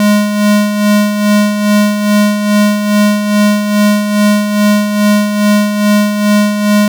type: tone with tremolo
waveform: square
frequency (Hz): 207.7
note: G#3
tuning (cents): 0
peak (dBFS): -6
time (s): 0-6.88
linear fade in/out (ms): 2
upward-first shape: sine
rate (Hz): 2.4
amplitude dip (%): 55
effects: none